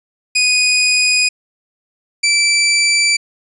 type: tone pair in turn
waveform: 20% pulse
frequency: 2484 / 2329 Hz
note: D#7 / D7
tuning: -3 / -15 cents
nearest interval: minor second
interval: 112 cents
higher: first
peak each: -6 dBFS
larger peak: neither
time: 0.35-1.29 / 2.23-3.17 s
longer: neither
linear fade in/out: 10 ms
effects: resampled to 24000 Hz